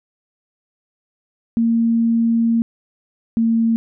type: tone pair in turn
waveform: sine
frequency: 230 / 227.8 Hz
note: A#3 / A#3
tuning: -23 / -40 cents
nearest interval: unison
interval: 17 cents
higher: first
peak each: -13 dBFS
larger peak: neither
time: 1.57-2.62 / 3.37-3.76 s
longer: first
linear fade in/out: 0 ms
effects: none